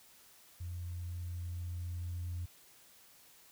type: tone with level ramp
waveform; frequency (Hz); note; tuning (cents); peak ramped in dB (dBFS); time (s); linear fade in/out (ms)
sine; 87.31; F2; 0; -38 to -35; 0.6-2.46; 10
effects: tanh soft clip ceiling -33 dBFS + white hiss -61 dBFS RMS until 3.51 s